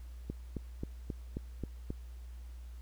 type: click train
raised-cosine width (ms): 3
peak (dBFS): -24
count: 7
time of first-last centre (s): 0.3-1.904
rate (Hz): 3.74
effects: added 60 Hz sine -44 dBFS peak until 2.81 s + pink hiss -65 dBFS RMS until 2.81 s